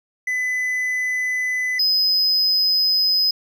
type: tone pair in turn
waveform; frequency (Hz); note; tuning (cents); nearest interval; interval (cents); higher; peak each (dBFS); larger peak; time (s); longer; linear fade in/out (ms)
triangle; 2006 / 5041; B6 / D#8; +26 / +22; octave + major third; 1596; second; -18 / -14; second; 0.27-1.79 / 1.79-3.31; neither; 5
effects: none